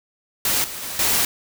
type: noise with level steps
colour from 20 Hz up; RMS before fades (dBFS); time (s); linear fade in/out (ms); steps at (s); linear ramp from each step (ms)
white; -20 / -32 / -30 / -19; 0.45-1.25; 2; 0.64 / 0.82 / 0.99; 2
effects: none